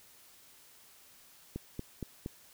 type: click train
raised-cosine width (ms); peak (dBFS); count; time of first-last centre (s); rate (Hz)
3; -24; 4; 1.56-2.261; 4.28
effects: white hiss -59 dBFS RMS until 2.53 s